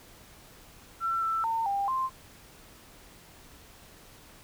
sine tone with pitch steps, 1346 / 1329 / 907 / 797 / 1048 Hz, E6 / E6 / A#5 / G5 / C6, +36 / +14 / -48 / +28 / +2 cents, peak -26 dBFS, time 1-2.1 s, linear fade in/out 50 ms, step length 220 ms, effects pink hiss -53 dBFS RMS until 4.43 s

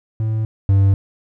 triangle tone pair in turn, 110 / 98 Hz, A2 / G2, 0 / 0 cents, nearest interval major second, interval 200 cents, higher first, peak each -15 / -8 dBFS, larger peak second, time 0.2-0.45 / 0.69-0.94 s, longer neither, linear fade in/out 0 ms, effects none

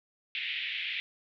pink band-pass noise, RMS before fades -35 dBFS, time 0.35-1 s, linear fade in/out 0 ms, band 2000 to 3500 Hz, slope 48 dB/octave, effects none

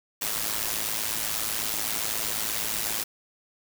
white noise with amplitude modulation, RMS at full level -26 dBFS, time 0.21-3.04 s, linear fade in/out 10 ms, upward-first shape sine, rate 108 Hz, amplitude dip 70%, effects none

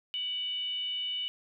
sine tone with frequency modulation, 2960 Hz, F#7, in tune, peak -31 dBFS, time 0.14-1.28 s, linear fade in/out 0 ms, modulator 677 Hz, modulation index 0.27, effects none

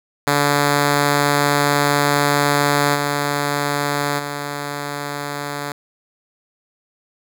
5% pulse tone with level steps, 144.3 Hz, D3, 30 cents flat, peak -3 / -7 / -13 dBFS, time 0.27-5.72 s, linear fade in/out 2 ms, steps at 2.94 / 4.18 s, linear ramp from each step 20 ms, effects none

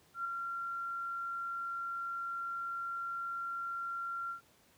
sine tone with ADSR envelope, 1375 Hz, F6, 27 cents flat, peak -32 dBFS, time 0.14-4.41 s, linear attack 110 ms, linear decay 3 ms, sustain -4 dB, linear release 110 ms, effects pink hiss -66 dBFS RMS until 4.77 s + high-pass 80 Hz 12 dB/octave

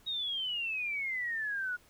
sine exponential sweep, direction down, 3800 to 1434 Hz, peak -32 dBFS, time 0.06-1.77 s, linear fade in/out 20 ms, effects pink hiss -63 dBFS RMS until 1.89 s

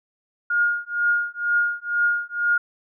sine tone with tremolo, 1424 Hz, F6, 33 cents sharp, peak -15 dBFS, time 0.5-2.58 s, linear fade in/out 5 ms, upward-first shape triangle, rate 2.1 Hz, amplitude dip 100%, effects none

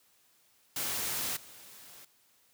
white noise with level steps, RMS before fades -34 / -52 dBFS, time 0.76-2.05 s, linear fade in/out 5 ms, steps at 1.36 s, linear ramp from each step 10 ms, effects white hiss -67 dBFS RMS until 2.53 s + high-pass 60 Hz 12 dB/octave

